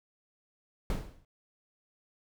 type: noise with exponential decay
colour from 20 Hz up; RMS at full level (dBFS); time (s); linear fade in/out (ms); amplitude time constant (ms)
brown; -27; 0.9-1.25; 2; 76
effects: none